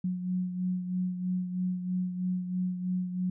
sine beating tone pair, 181.8 / 184.9 Hz, F#3 / F#3, -30 / -1 cents, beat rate 3.1 Hz, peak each -29 / -37 dBFS, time 0.04-3.3 s, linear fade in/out 5 ms, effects none

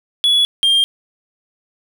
triangle tone pair in turn, 3391 / 3201 Hz, G#7 / G7, +35 / +36 cents, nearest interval minor second, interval 99 cents, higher first, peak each -9 dBFS, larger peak neither, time 0.24-0.45 / 0.63-0.84 s, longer neither, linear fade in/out 0 ms, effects none

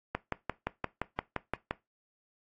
click train, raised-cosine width 0.5 ms, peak -15 dBFS, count 10, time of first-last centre 0.15-1.71 s, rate 5.77 Hz, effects noise-tail reverb RT60 0.2 s tail -19 dB re dry + AAC 32 kbps

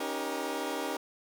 20% pulse chord, Eb dominant seventh, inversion third, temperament equal with one note detuned, 277.2 / 311.1 / 392 / 475.4 Hz, Db4 / Eb4 / G4 / Bb4, 0 / 0 / 0 / +34 cents, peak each -33 dBFS, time 0-0.97 s, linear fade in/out 5 ms, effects none

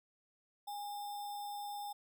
sine tone with sample-and-hold, 819 Hz, G#5, 24 cents flat, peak -40 dBFS, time 0.67-1.93 s, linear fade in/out 10 ms, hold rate 4410 Hz, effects none

